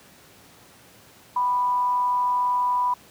sine tone with amplitude modulation, 987.8 Hz, B5, in tune, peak -18 dBFS, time 1.36-2.94 s, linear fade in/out 5 ms, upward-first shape sine, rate 222 Hz, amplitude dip 30%, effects pink hiss -51 dBFS RMS until 3.1 s + high-pass 100 Hz 12 dB/octave

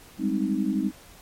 sine chord, Ab major seventh, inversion third, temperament equal, 196 / 207.7 / 261.6 / 311.1 Hz, G3 / Ab3 / C4 / Eb4, 0 / 0 / 0 / 0 cents, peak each -28 dBFS, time 0.18-0.92 s, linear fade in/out 50 ms, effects pink hiss -50 dBFS RMS until 1.21 s + MP3 64 kbps

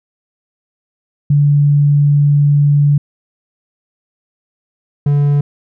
sine / triangle tone pair in turn, 144.7 / 144.1 Hz, D3 / D3, -25 / -33 cents, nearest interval unison, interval 8 cents, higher first, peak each -7 dBFS, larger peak neither, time 1.3-2.98 / 5.06-5.41 s, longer first, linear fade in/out 5 ms, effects none

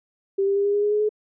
sine tone with pitch steps, 392 / 396.6 / 401.2 / 405.8 / 410.5 / 415.3 / 420.1 / 425 Hz, G4 / G4 / G4 / G#4 / G#4 / G#4 / G#4 / G#4, 0 / +20 / +40 / -40 / -20 / 0 / +20 / +40 cents, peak -18 dBFS, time 0.38-1.092 s, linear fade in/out 10 ms, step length 89 ms, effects none

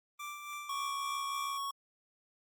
25% pulse tone with tremolo, 1174.7 Hz, D6, in tune, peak -36 dBFS, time 0.19-1.58 s, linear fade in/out 10 ms, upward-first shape sine, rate 3.5 Hz, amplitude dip 45%
square tone, 1108.7 Hz, C#6, in tune, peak -36 dBFS, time 0.69-1.71 s, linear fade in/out 5 ms
effects Opus 32 kbps

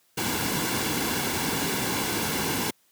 pink noise with comb filter, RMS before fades -27 dBFS, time 0.17-2.71 s, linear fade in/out 10 ms, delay 1.6 ms, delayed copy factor -0.5, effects white hiss -65 dBFS RMS until 2.91 s + high-pass 100 Hz 12 dB/octave

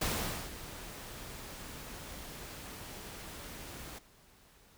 pink noise with ADSR envelope, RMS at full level -32 dBFS, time 0.01-3.99 s, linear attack 8 ms, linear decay 480 ms, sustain -14 dB, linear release 11 ms, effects pink hiss -62 dBFS RMS until 4.77 s

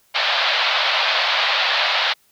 white band-pass noise, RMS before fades -19 dBFS, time 0.14-2.14 s, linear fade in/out 20 ms, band 570 to 4300 Hz, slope 48 dB/octave, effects white hiss -59 dBFS RMS until 2.31 s

